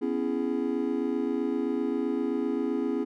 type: chord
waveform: triangle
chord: C# minor seventh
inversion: third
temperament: just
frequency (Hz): 249.5 / 277.2 / 332.6 / 415.8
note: B3 / C#4 / E4 / G#4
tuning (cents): +18 / 0 / +16 / +2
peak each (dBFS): -29 / -29 / -30 / -30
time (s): 0.01-3.05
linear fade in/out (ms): 20
effects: none